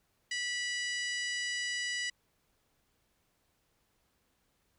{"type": "harmonic tone with a mistuned harmonic", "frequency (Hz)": 979, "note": "B5", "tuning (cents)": -15, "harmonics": [2, 3, 4, 5, 6, 7, 8, 9, 10], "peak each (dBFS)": [-35, -39, -48, -42, -46, -49, -46, -54, -60], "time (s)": [0.31, 2.1], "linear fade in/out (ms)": 5, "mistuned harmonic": 7, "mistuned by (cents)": 23, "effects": ["pink hiss -75 dBFS RMS until 4.78 s"]}